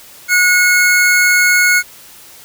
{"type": "tone pair together", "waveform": "square", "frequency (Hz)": [1453.6, 2178], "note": ["F#6", "C#7"], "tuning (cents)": [-31, -31], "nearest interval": "perfect fifth", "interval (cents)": 700, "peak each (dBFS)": -12, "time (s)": [0.28, 1.83], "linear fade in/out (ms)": 50, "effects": ["white hiss -39 dBFS RMS until 2.44 s"]}